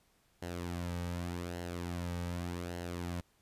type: tone with flanger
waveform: sawtooth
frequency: 87.31 Hz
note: F2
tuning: in tune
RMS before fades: -39 dBFS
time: 0.42-3.21 s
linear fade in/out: 5 ms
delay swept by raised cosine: 0.83 to 2.93 ms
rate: 0.85 Hz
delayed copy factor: -0.55
effects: pink hiss -71 dBFS RMS until 3.41 s + resampled to 32000 Hz